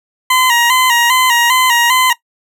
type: tone with vibrato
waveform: 20% pulse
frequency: 984 Hz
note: B5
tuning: 7 cents flat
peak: -4 dBFS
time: 0.3-2.13 s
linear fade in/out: 5 ms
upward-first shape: square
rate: 2.5 Hz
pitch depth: 68 cents each way
effects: noise-tail reverb RT60 0.1 s tail -17 dB re dry